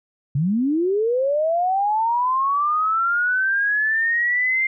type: linear sweep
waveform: sine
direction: up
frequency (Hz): 130 to 2108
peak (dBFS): -17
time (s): 0.35-4.67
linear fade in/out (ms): 5
effects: none